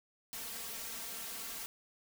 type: noise with comb filter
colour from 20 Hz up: white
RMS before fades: -43 dBFS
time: 0.33-1.66 s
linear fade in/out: 0 ms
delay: 4.4 ms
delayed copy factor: +0.95
effects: none